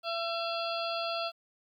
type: harmonic tone with a mistuned harmonic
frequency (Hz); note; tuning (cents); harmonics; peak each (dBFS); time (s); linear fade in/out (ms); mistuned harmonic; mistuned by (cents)
673; E5; +36; 1 / 2 / 4 / 5 / 6 / 7; -34 / -37 / -40 / -41 / -42 / -42; 0.03-1.32; 50; 6; +72
effects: 11-bit